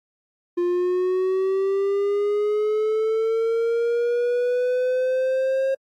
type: linear sweep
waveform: triangle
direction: up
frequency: 349.2 to 538 Hz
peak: -17 dBFS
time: 0.57-5.75 s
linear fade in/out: 10 ms
effects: AAC 64 kbps